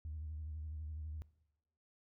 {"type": "tone with vibrato", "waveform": "sine", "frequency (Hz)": 77.2, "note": "D#2", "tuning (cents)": -13, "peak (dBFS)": -40, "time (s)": [0.05, 1.22], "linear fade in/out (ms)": 0, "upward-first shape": "sine", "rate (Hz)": 12, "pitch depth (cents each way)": 61, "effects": ["noise-tail reverb RT60 0.9 s tail -20 dB re dry", "tanh soft clip ceiling -37 dBFS"]}